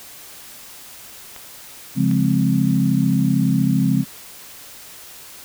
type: clicks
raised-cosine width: 0.3 ms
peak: -21 dBFS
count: 2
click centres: 1.363 / 2.113 s
type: chord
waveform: sine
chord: Db major seventh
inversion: none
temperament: equal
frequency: 138.59 / 174.61 / 207.7 / 261.6 Hz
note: Db3 / F3 / Ab3 / C4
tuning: 0 / 0 / 0 / 0 cents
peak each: -20 dBFS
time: 1.95-4.05 s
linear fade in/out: 50 ms
effects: white hiss -40 dBFS RMS until 5.44 s